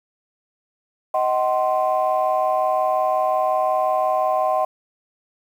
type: chord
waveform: sine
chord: C diminished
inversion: first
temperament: just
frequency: 627.9 / 753.5 / 1046.5 Hz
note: Eb5 / Gb5 / C6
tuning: +16 / +31 / 0 cents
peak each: -20 / -20 / -23 dBFS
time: 1.14-4.65 s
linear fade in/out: 5 ms
effects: tanh soft clip ceiling -9 dBFS + 8-bit